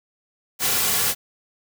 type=noise with comb filter; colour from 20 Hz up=white; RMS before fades=-21 dBFS; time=0.59-1.15 s; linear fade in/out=50 ms; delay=3.2 ms; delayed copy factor=-0.5; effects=none